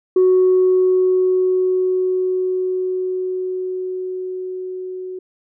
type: tone with level ramp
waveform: sine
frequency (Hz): 370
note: F#4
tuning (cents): 0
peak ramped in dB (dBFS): -8 to -26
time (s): 0.16-5.19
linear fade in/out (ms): 5
effects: tanh soft clip ceiling -7 dBFS